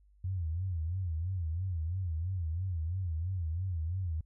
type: tone with vibrato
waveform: sine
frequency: 86.7 Hz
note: F2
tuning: 12 cents flat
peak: -31 dBFS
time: 0.24-4.21 s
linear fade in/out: 5 ms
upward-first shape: sine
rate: 3 Hz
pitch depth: 170 cents each way
effects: added 50 Hz sine -60 dBFS peak until 4.25 s